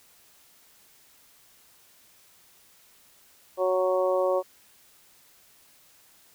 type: harmonic tone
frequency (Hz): 185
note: F#3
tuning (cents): 0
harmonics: 2 / 3 / 4 / 5 / 6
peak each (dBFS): -28 / -23 / -34 / -35 / -33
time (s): 3.57-4.43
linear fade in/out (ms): 50
effects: white hiss -58 dBFS RMS until 6.34 s